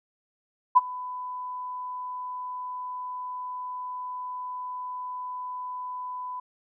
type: tone with ADSR envelope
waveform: sine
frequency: 1000 Hz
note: B5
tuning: 21 cents sharp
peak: -10 dBFS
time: 0.75-6.4 s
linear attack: 20 ms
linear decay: 28 ms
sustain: -22 dB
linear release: 6 ms
effects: none